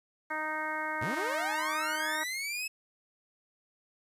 harmonic tone, 310 Hz, D#4, 6 cents flat, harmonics 1 / 2 / 3 / 4 / 5 / 6 / 7, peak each -44 / -41 / -37 / -40 / -37 / -40 / -41 dBFS, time 0.3-2.24 s, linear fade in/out 10 ms
sawtooth linear sweep, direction up, 87.31 to 2610 Hz, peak -30 dBFS, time 1.01-2.68 s, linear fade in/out 10 ms
effects resampled to 32000 Hz + 10-bit

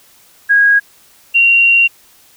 sine tone pair in turn, 1643 / 2756 Hz, G#6 / F7, -19 / -24 cents, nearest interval major sixth, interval 895 cents, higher second, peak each -6 dBFS, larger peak neither, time 0.49-0.8 / 1.34-1.88 s, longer second, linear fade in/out 20 ms, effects white hiss -47 dBFS RMS until 2.36 s

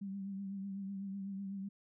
sine tone with vibrato, 196 Hz, G3, in tune, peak -39 dBFS, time 0.01-1.69 s, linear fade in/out 10 ms, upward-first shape triangle, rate 8 Hz, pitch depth 46 cents each way, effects none

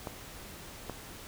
clicks, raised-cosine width 1 ms, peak -22 dBFS, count 2, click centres 0.072 / 0.897 s, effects pink hiss -47 dBFS RMS until 1.27 s

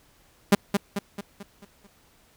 sawtooth tone with echo, 201.1 Hz, G3, 44 cents sharp, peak -9 dBFS, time 0.52-0.55 s, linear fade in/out 5 ms, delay 220 ms, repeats 6, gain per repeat -6 dB, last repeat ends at 1.87 s, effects pink hiss -60 dBFS RMS until 2.36 s

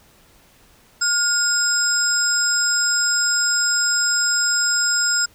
sine tone cluster, 1420 / 5110 / 7470 Hz, F6 / D#8 / A#8, +28 / +45 / +3 cents, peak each -20 dBFS, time 1.01-5.26 s, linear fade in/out 10 ms, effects tanh soft clip ceiling -9 dBFS + pink hiss -53 dBFS RMS until 5.34 s

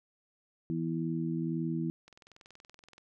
harmonic tone, 81.8 Hz, E2, 13 cents flat, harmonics 2 / 3 / 4, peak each -33 / -37 / -35 dBFS, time 0.7-1.9 s, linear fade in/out 0 ms
click train, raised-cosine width 0.2 ms, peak -37 dBFS, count 20, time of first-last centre 2.08-2.98 s, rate 21.1 Hz
effects none

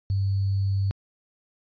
sine tone with sample-and-hold, 98 Hz, G2, in tune, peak -21 dBFS, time 0.1-0.91 s, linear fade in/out 0 ms, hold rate 4410 Hz, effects resampled to 11025 Hz

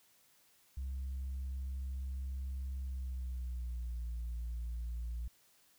sine tone with pitch glide, 66.2 to 58.3 Hz, C2 to A#1, +21 to +1 cents, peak -35 dBFS, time 0.77-5.28 s, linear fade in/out 5 ms, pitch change -220 cents, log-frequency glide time 2.8-4.01 s, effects tanh soft clip ceiling -35 dBFS + white hiss -68 dBFS RMS until 5.78 s

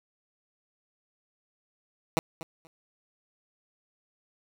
10% pulse tone with echo, 162.7 Hz, E3, 22 cents flat, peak -14 dBFS, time 2.17-2.19 s, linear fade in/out 0 ms, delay 240 ms, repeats 2, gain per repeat -15 dB, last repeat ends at 2.67 s, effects none

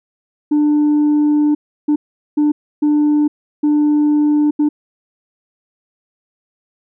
sine tone bursts at uneven times, 297.3 Hz, D4, 21 cents sharp, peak -8 dBFS, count 6, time 0.51-1.55 / 1.88-1.96 / 2.37-2.52 / 2.82-3.28 / 3.63-4.51 / 4.59-4.69 s, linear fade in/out 10 ms, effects tanh soft clip ceiling -9 dBFS

